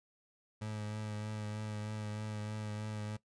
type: tone with vibrato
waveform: 30% pulse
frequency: 106.5 Hz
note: G#2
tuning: 44 cents sharp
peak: -36 dBFS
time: 0.61-3.17 s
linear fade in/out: 10 ms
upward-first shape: triangle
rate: 3.2 Hz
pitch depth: 24 cents each way
effects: noise-tail reverb RT60 0.1 s tail -18 dB re dry + resampled to 22050 Hz